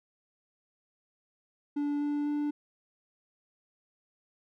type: tone with pitch steps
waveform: triangle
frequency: 290 / 292 / 294 Hz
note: D4 / D4 / D4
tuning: -22 / -10 / +2 cents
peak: -26 dBFS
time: 1.76-2.51 s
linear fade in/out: 10 ms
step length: 250 ms
effects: none